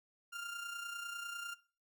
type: tone with amplitude modulation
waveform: 30% pulse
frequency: 1396.9 Hz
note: F6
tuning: in tune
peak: -37 dBFS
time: 0.32-1.55 s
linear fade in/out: 20 ms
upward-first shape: sine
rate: 30 Hz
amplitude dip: 55%
effects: noise-tail reverb RT60 0.4 s tail -19 dB re dry